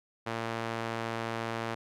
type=tone with band-pass filter; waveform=sawtooth; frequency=114.3 Hz; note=A#2; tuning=34 cents flat; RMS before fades=-35 dBFS; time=0.26-1.75 s; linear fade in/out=10 ms; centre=1200 Hz; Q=0.54; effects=none